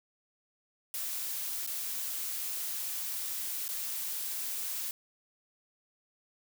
blue noise with dropouts, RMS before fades -36 dBFS, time 0.94-4.91 s, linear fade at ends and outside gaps 1 ms, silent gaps 1.665-1.674 / 3.681-3.689 s, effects none

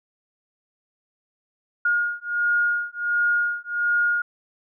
sine beating tone pair, 1427 / 1428.4 Hz, F6 / F6, +37 / +39 cents, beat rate 1.4 Hz, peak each -23 dBFS, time 1.85-4.22 s, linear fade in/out 5 ms, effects none

